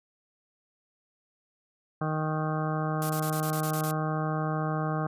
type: harmonic tone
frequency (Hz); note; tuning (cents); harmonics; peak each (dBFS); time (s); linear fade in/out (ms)
155.56; D#3; 0; 1 / 2 / 3 / 4 / 5 / 7 / 8 / 9 / 10; -29 / -36 / -38 / -37 / -36 / -38 / -38 / -45 / -44; 2.01-5.07; 5
type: noise bursts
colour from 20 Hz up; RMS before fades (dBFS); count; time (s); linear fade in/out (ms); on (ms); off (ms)
blue; -35; 9; 3.02-3.911; 0; 75; 27
effects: resampled to 32000 Hz